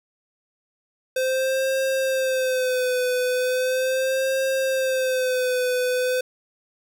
square tone with vibrato, 516 Hz, C5, 24 cents flat, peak -21 dBFS, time 1.16-6.21 s, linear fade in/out 5 ms, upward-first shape sine, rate 0.38 Hz, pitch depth 52 cents each way, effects none

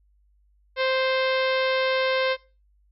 harmonic tone with a mistuned harmonic, 523.3 Hz, C5, in tune, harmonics 1 / 2 / 3 / 4 / 5 / 6 / 7 / 8 / 9 / 10, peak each -23 / -30 / -30 / -30 / -34 / -36 / -35 / -37 / -42 / -44 dBFS, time 0.76-2.37 s, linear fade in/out 50 ms, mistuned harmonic 10, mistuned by +21 cents, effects noise-tail reverb RT60 0.3 s tail -20 dB re dry + added 50 Hz sine -59 dBFS peak until 2.91 s

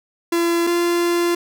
45% pulse tone pair in turn, 340 / 345.5 Hz, F4 / F4, -46 / -19 cents, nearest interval unison, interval 27 cents, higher second, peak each -16 dBFS, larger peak neither, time 0.32-0.67 / 0.67-1.35 s, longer second, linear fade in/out 5 ms, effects none

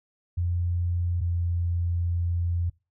sine tone pair in turn, 87.31 / 86.36 Hz, F2 / F2, 0 / -19 cents, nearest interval unison, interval 19 cents, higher first, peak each -23 dBFS, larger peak neither, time 0.37-1.21 / 1.21-2.7 s, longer second, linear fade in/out 10 ms, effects noise-tail reverb RT60 0.3 s tail -25 dB re dry

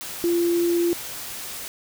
sine tone in noise, 344 Hz, F4, 26 cents flat, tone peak -18 dBFS, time 0.24-0.93 s, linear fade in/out 0 ms, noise white, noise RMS -34 dBFS, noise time 0.01-1.68 s, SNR +13 dB, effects none

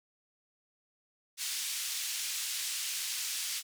white band-pass noise, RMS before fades -36 dBFS, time 1.37-3.63 s, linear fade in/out 50 ms, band 2600 to 8400 Hz, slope 12 dB/octave, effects none

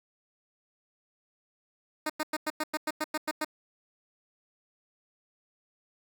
10% pulse tone bursts, 307.6 Hz, D#4, 20 cents flat, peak -20 dBFS, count 11, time 2.06-3.447 s, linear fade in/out 5 ms, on 37 ms, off 98 ms, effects none

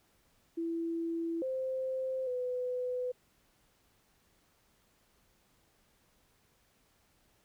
sine tone with pitch steps, 332.6 / 522 / 500 Hz, E4 / C5 / B4, +16 / -4 / +21 cents, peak -32 dBFS, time 0.57-3.12 s, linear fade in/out 10 ms, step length 850 ms, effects pink hiss -70 dBFS RMS until 7.44 s

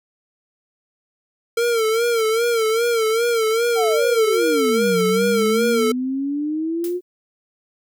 square tone with vibrato, 456.2 Hz, A#4, 37 cents flat, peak -17 dBFS, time 1.57-5.92 s, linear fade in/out 5 ms, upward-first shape sine, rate 2.5 Hz, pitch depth 78 cents each way
sine exponential two-way sweep, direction down then up, 784 to 176.7 to 363.8 Hz, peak -20 dBFS, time 3.75-7.01 s, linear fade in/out 50 ms, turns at 4.96 s
blue noise with exponential decay, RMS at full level -30 dBFS, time 6.84-7.02 s, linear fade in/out 1 ms, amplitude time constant 37 ms
effects none

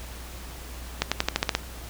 accelerating click train, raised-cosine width 0.2 ms, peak -4 dBFS, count 8, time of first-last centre 1.02-1.551 s, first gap 96 ms, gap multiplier 0.92, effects added 60 Hz sine -39 dBFS peak until 1.89 s + pink hiss -43 dBFS RMS until 1.89 s

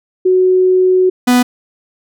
sine / 45% pulse tone pair in turn, 370 / 247.5 Hz, F#4 / B3, 0 / +4 cents, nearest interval perfect fifth, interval 696 cents, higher first, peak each -7 dBFS, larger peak neither, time 0.25-1.1 / 1.27-1.43 s, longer first, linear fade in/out 10 ms, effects none

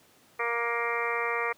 harmonic tone, 234.8 Hz, A#3, 13 cents sharp, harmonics 2 / 3 / 4 / 5 / 6 / 7 / 8 / 9 / 10, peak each -33 / -39 / -36 / -33 / -38 / -45 / -34 / -35 / -36 dBFS, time 0.39-1.53 s, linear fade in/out 10 ms, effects pink hiss -60 dBFS RMS until 1.57 s + high-pass 150 Hz 12 dB/octave

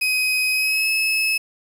35% pulse tone with pitch glide, 2519 to 2591 Hz, D#7 to E7, +21 to -30 cents, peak -16 dBFS, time 0.01-1.38 s, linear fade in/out 10 ms, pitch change +49 cents, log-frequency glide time 0.51-0.89 s, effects 7-bit

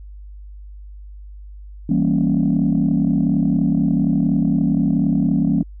sine chord, E diminished seventh, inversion none, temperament equal, 164.81 / 196 / 233.1 / 277.2 Hz, E3 / G3 / Bb3 / Db4, 0 / 0 / 0 / 0 cents, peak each -19 dBFS, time 1.89-5.63 s, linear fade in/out 5 ms, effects tanh soft clip ceiling -8 dBFS + added 50 Hz sine -34 dBFS peak until 5.8 s

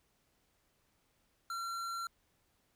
triangle tone with hard clipping, 1365 Hz, F6, 40 cents flat, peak -39 dBFS, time 1.5-2.07 s, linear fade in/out 2 ms, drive 18 dB, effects pink hiss -75 dBFS RMS until 2.75 s

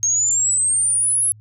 sine exponential sweep, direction up, 6440 to 10960 Hz, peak -15 dBFS, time 0.03-1.32 s, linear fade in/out 0 ms, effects added 107 Hz sine -42 dBFS peak until 1.4 s

